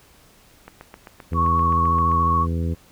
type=click train; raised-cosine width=0.5 ms; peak=-23 dBFS; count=12; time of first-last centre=0.68-2.116 s; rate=7.66 Hz
type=harmonic tone; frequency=83.5 Hz; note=E2; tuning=23 cents sharp; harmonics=1 / 2 / 3 / 4 / 5 / 6; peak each=-22 / -27 / -31 / -36 / -37 / -38 dBFS; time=1.31-2.75 s; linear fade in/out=20 ms
type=tone with vibrato; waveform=sine; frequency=1108.7 Hz; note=C#6; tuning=in tune; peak=-17 dBFS; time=1.34-2.47 s; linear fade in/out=50 ms; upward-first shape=square; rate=14 Hz; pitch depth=20 cents each way
effects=pink hiss -53 dBFS RMS until 2.91 s